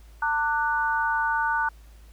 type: chord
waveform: sine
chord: D major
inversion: second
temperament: equal with one note detuned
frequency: 900.6 / 1174.7 / 1480 Hz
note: A5 / D6 / F#6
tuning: +40 / 0 / 0 cents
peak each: -25 / -31 / -25 dBFS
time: 0.22-1.69 s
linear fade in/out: 5 ms
effects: added 54 Hz sine -46 dBFS peak until 2.12 s + pink hiss -59 dBFS RMS until 2.12 s